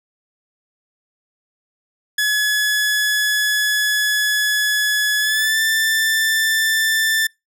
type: tone with pitch glide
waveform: sawtooth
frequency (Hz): 1700 to 1773.2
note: G#6 to A6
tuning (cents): +40 to +13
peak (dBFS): -12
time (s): 2.18-7.27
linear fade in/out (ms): 5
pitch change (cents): +73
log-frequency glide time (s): 5.19-5.6
effects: noise-tail reverb RT60 0.2 s tail -25 dB re dry